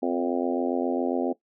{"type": "harmonic tone with a mistuned harmonic", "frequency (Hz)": 87.31, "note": "F2", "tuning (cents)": 0, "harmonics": [3, 4, 5, 6, 7, 8, 9], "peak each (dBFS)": [-27, -29, -31, -33, -34, -35, -36], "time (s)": [0.02, 1.33], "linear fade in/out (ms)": 10, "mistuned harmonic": 3, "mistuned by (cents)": -18, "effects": ["noise-tail reverb RT60 0.1 s tail -17 dB re dry"]}